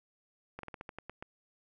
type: slowing click train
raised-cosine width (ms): 0.5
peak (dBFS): -27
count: 9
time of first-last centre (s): 0.59-1.225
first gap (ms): 43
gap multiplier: 1.17
effects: none